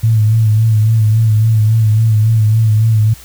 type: tone with vibrato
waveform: sine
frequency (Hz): 109.9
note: A2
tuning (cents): -2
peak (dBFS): -7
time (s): 0.03-3.14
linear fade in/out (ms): 10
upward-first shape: sine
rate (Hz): 3.6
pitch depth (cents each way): 49
effects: added 60 Hz sine -39 dBFS peak until 3.24 s + white hiss -38 dBFS RMS until 3.24 s

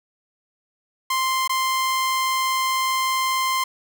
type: tone with dropouts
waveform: sawtooth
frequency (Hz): 1046.5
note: C6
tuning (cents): 0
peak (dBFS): -16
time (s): 1.1-3.64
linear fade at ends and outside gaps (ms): 5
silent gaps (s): 1.477-1.494
effects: none

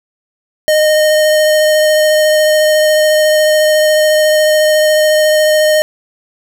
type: tone with vibrato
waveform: square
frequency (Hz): 615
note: D#5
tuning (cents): -20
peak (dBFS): -8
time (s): 0.68-5.82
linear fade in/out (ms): 0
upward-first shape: sine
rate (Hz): 14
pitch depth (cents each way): 11
effects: none

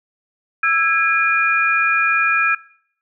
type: tone cluster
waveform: sine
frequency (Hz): 1328 / 1645 / 2427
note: E6 / G#6 / D#7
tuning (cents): +12 / -17 / -44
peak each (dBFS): -18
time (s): 0.63-2.55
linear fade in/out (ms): 5
effects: noise-tail reverb RT60 0.6 s tail -20 dB re dry

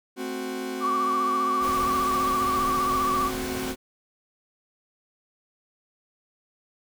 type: chord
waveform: 40% pulse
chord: F# diminished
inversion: first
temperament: equal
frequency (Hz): 220 / 261.6 / 370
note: A3 / C4 / F#4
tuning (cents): 0 / 0 / 0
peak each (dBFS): -38 / -32 / -32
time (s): 0.16-3.76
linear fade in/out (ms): 50
type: tone with vibrato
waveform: sine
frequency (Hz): 1152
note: D6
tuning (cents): -34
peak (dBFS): -22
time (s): 0.8-3.31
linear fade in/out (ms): 50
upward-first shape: triangle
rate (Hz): 15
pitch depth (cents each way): 64
type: noise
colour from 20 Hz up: pink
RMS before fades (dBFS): -35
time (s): 1.6-3.76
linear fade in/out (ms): 50
effects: none

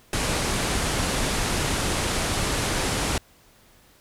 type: low-pass noise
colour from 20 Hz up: pink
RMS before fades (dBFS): -25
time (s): 0.13-3.18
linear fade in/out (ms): 2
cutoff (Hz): 11000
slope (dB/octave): 48
effects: pink hiss -56 dBFS RMS until 4 s

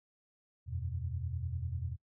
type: chord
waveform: sine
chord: E suspended second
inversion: none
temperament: equal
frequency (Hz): 82.41 / 92.5 / 123.47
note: E2 / F#2 / B2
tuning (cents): 0 / 0 / 0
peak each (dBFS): -38 / -40 / -40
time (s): 0.66-1.97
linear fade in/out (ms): 50
effects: noise-tail reverb RT60 0.1 s tail -21 dB re dry

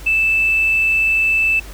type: tone with tanh clipping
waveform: triangle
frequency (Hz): 2637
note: E7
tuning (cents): 0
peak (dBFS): -12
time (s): 0.06-1.6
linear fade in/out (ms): 10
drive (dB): 1
effects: added 50 Hz sine -33 dBFS peak until 1.73 s + pink hiss -39 dBFS RMS until 1.73 s

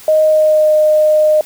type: tone with pitch glide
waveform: sine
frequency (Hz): 622.3 to 613.4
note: D#5 to D#5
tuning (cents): 0 to -25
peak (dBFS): -7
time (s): 0.08-1.41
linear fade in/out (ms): 2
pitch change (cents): -25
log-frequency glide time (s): 0.22-0.73
effects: white hiss -37 dBFS RMS until 1.45 s

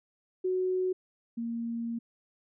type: tone pair in turn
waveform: sine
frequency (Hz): 370 / 232.3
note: F#4 / A#3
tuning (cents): 0 / -6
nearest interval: minor sixth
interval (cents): 806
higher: first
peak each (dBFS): -26 / -31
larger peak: first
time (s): 0.44-0.93 / 1.37-1.99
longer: second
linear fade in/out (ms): 10
effects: none

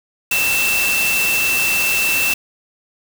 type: tone in noise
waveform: sine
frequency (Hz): 2671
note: E7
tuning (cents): +22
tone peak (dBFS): -16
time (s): 0.31-2.34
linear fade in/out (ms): 5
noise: white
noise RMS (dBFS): -21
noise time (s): 0.31-2.34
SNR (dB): +2
effects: none

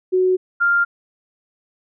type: tone pair in turn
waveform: sine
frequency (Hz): 370 / 1396.9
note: F#4 / F6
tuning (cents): 0 / 0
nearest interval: octave + major seventh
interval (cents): 2300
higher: second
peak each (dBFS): -13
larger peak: neither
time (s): 0.12-0.37 / 0.6-0.85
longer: neither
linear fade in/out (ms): 20
effects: none

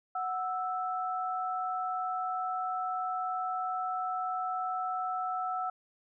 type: tone pair together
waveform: sine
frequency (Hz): 739.2 / 1318.5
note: F#5 / E6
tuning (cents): -2 / 0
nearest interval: minor seventh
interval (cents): 1002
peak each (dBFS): -33 / -34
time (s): 0.15-5.7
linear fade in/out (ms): 5
effects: none

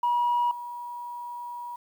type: tone with level steps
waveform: sine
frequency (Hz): 963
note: B5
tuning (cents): -44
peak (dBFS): -20 / -34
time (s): 0.03-1.76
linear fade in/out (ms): 5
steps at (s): 0.51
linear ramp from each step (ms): 2
effects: tanh soft clip ceiling -18 dBFS + 9-bit

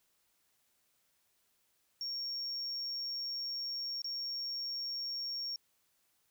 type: tone with dropouts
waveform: sine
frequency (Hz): 5530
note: F8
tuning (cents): -18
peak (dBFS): -34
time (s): 2.01-5.56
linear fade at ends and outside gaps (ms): 1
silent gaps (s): 4.019-4.044
effects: tanh soft clip ceiling -34 dBFS + white hiss -75 dBFS RMS until 6.3 s

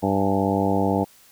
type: harmonic tone with a mistuned harmonic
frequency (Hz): 98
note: G2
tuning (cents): 0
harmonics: 1 / 2 / 3 / 4 / 5 / 6 / 7 / 8 / 9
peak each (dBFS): -28 / -24 / -25 / -29 / -27 / -31 / -28 / -28 / -31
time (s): 0.02-1.05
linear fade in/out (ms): 20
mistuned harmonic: 8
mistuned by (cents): +81
effects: white hiss -53 dBFS RMS until 1.31 s

